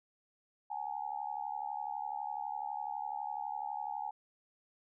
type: tone with amplitude modulation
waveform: sine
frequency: 830 Hz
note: G#5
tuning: 1 cent flat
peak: -32 dBFS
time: 0.7-4.11 s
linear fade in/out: 10 ms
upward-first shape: sine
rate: 72 Hz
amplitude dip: 100%
effects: none